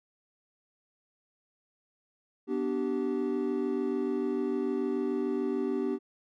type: chord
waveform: triangle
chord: G major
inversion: first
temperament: equal with one note detuned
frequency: 246.9 / 293.7 / 386.2 Hz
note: B3 / D4 / G4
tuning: 0 / 0 / -26 cents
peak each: -31 / -31 / -29 dBFS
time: 2.47-5.99 s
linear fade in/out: 50 ms
effects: none